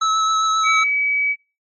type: tone with vibrato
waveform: square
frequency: 1300 Hz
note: E6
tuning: 24 cents flat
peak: -16 dBFS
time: 0.01-0.84 s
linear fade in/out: 10 ms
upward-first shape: triangle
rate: 7.5 Hz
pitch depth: 17 cents each way
type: tone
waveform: sine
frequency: 2279 Hz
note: C#7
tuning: 47 cents sharp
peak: -16 dBFS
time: 0.63-1.36 s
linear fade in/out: 50 ms
effects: noise-tail reverb RT60 0.3 s tail -23 dB re dry + MP3 32 kbps